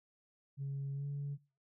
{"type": "tone with pitch glide", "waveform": "sine", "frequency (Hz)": [138.5, 142.23], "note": ["C#3", "C#3"], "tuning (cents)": [-1, 45], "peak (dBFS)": -35, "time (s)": [0.57, 1.38], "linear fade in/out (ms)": 50, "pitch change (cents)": 46, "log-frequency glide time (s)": [0.94, 1.06], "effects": ["noise-tail reverb RT60 0.4 s tail -24 dB re dry", "tanh soft clip ceiling -34 dBFS"]}